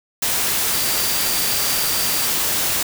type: tone in noise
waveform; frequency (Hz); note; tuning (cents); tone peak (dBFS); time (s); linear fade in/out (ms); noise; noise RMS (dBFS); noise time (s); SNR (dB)
sine; 4699; D8; 0; -28; 0.73-2.26; 5; white; -20; 0.22-2.83; -11
effects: none